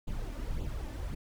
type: noise with flanger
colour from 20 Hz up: brown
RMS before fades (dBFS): -36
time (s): 0.07-1.15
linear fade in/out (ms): 10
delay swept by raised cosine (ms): 0.27 to 3.47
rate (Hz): 1.8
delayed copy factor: +0.65
effects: none